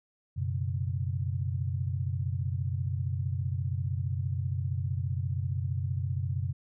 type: chord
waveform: sine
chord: F# suspended fourth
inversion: none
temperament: equal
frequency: 92.5 / 123.47 / 138.59 Hz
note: F#2 / B2 / C#3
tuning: 0 / 0 / 0 cents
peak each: -31 / -33 / -35 dBFS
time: 0.36-6.53 s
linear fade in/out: 20 ms
effects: none